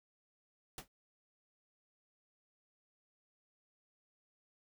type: noise with exponential decay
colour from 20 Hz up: pink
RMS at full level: -40 dBFS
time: 0.78-0.88 s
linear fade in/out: 2 ms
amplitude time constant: 20 ms
effects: none